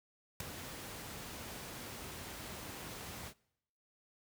pink noise with ADSR envelope, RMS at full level -34 dBFS, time 0.4-3.34 s, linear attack 4 ms, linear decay 6 ms, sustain -12 dB, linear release 71 ms, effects noise-tail reverb RT60 0.8 s tail -24 dB re dry + high-pass 60 Hz 12 dB/octave

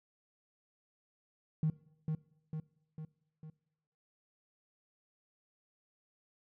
triangle tone with echo, 156.2 Hz, D#3, 7 cents sharp, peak -24 dBFS, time 1.63-1.7 s, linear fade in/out 2 ms, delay 450 ms, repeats 4, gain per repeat -5 dB, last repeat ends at 3.5 s, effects noise-tail reverb RT60 0.9 s tail -23 dB re dry + tanh soft clip ceiling -25 dBFS

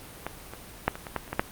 clicks, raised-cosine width 0.5 ms, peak -16 / -23 / -6 / -21 / -21 / -12 / -27 / -15 / -6 dBFS, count 9, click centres 0.266 / 0.536 / 0.88 / 0.955 / 1.068 / 1.163 / 1.278 / 1.33 / 1.395 s, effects pink hiss -45 dBFS RMS until 1.51 s + Opus 32 kbps

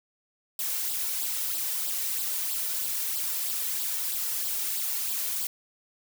blue noise with flanger, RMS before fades -30 dBFS, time 0.59-5.47 s, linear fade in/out 2 ms, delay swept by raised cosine 0.23 to 2.23 ms, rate 3.1 Hz, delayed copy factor +0.6, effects none

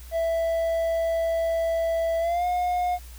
triangle tone with pitch glide, 661 to 716.7 Hz, E5 to F5, +5 to +45 cents, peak -20 dBFS, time 0.11-2.99 s, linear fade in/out 50 ms, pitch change +140 cents, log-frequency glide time 2.19-2.46 s, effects added 60 Hz sine -40 dBFS peak until 3.18 s + white hiss -50 dBFS RMS until 3.18 s

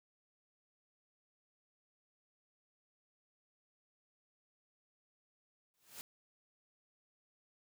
white noise with exponential growth, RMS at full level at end -45 dBFS, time 5.74-6.01 s, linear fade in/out 0 ms, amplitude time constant 57 ms, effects none

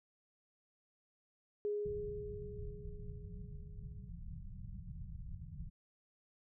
sine tone with exponential decay, 414.9 Hz, G#4, 2 cents flat, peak -33 dBFS, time 1.65-4.09 s, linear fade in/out 0 ms, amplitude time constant 530 ms
pink low-pass noise, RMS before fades -47 dBFS, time 1.85-5.7 s, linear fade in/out 10 ms, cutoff 190 Hz, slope 96 dB/octave
effects none

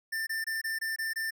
square tone bursts, 1788 Hz, A6, 27 cents sharp, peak -31 dBFS, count 7, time 0.12-1.308 s, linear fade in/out 10 ms, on 150 ms, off 23 ms, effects none

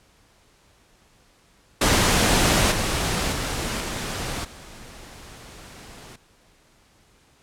pink noise with level steps, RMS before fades -18 / -24 / -27 / -29 / -43 dBFS, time 1.81-6.16 s, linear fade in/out 5 ms, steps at 2.71 / 3.32 / 3.8 / 4.44 s, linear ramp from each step 10 ms, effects pink hiss -58 dBFS RMS until 7.42 s + low-pass 10000 Hz 12 dB/octave

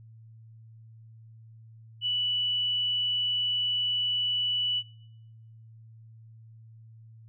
sine tone, 2960 Hz, F#7, in tune, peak -25 dBFS, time 2.01-4.83 s, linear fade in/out 50 ms, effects noise-tail reverb RT60 1.0 s tail -26 dB re dry + added 112 Hz sine -48 dBFS peak until 7.28 s

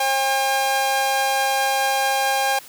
sawtooth tone pair together, 538.2 / 805 Hz, C5 / G5, +49 / +46 cents, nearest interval perfect fifth, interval 697 cents, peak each -22 / -15 dBFS, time 0-2.59 s, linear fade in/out 5 ms, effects white hiss -43 dBFS RMS until 2.68 s + high-pass 100 Hz 12 dB/octave

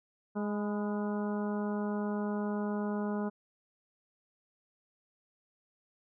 harmonic tone with a mistuned harmonic, 207.7 Hz, G#3, in tune, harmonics 1 / 2 / 3 / 4 / 5 / 6 / 7, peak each -32 / -38 / -42 / -44 / -46 / -48 / -49 dBFS, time 0.35-3.3 s, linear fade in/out 20 ms, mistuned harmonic 5, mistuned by -49 cents, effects none

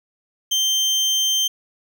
30% pulse tone, 3150 Hz, G7, 8 cents sharp, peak -14 dBFS, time 0.51-1.48 s, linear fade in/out 10 ms, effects none

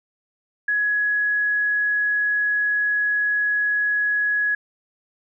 sine tone, 1678 Hz, G#6, 17 cents sharp, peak -18 dBFS, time 0.68-4.55 s, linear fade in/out 5 ms, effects none

